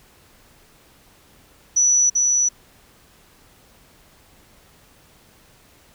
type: tone with echo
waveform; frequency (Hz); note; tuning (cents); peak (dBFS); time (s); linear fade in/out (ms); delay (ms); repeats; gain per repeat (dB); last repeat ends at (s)
sine; 5920; F#8; 0; -13; 1.76-2.1; 10; 390; 1; -2; 2.49
effects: pink hiss -53 dBFS RMS until 5.94 s